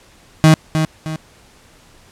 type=tone with echo; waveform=35% pulse; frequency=157.5 Hz; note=D#3; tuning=21 cents sharp; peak=-4 dBFS; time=0.44-0.54 s; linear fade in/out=0 ms; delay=310 ms; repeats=2; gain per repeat=-8 dB; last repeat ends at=1.16 s; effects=pink hiss -48 dBFS RMS until 2.11 s + low-pass 10000 Hz 12 dB/octave